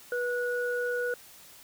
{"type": "tone pair together", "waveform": "sine", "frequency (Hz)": [487.8, 1463], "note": ["B4", "F#6"], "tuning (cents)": [-21, -20], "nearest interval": "octave + perfect fifth", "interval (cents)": 1901, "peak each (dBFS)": [-29, -32], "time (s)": [0.12, 1.14], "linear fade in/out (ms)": 2, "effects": ["white hiss -52 dBFS RMS until 1.63 s"]}